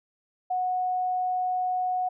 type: tone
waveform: sine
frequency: 734 Hz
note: F#5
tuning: 14 cents flat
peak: -24 dBFS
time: 0.5-2.09 s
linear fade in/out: 10 ms
effects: none